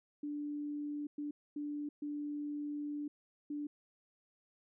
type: tone bursts at uneven times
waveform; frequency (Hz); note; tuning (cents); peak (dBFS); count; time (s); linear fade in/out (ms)
sine; 293.4; D4; -2; -37; 5; 0.23-1.07 / 1.18-1.31 / 1.56-1.89 / 2.02-3.08 / 3.5-3.67; 5
effects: none